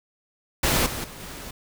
pink noise with level steps, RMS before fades -21 / -31 / -41 / -38 dBFS, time 0.63-1.51 s, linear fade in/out 5 ms, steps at 0.86 / 1.04 / 1.2 s, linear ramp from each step 2 ms, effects none

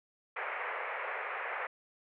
white band-pass noise, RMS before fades -38 dBFS, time 0.36-1.67 s, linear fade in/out 5 ms, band 440 to 2300 Hz, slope 48 dB/octave, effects none

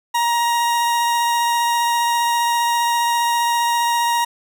40% pulse tone with vibrato, 943 Hz, A#5, 20 cents sharp, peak -15 dBFS, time 0.14-4.25 s, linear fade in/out 10 ms, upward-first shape sine, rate 15 Hz, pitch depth 10 cents each way, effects none

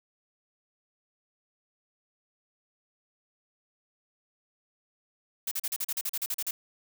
blue noise bursts, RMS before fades -31 dBFS, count 13, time 5.47-6.51 s, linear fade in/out 5 ms, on 44 ms, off 39 ms, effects none

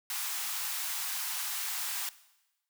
white high-pass noise, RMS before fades -35 dBFS, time 0.1-2.09 s, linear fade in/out 2 ms, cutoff 760 Hz, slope 48 dB/octave, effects noise-tail reverb RT60 1.0 s tail -18 dB re dry

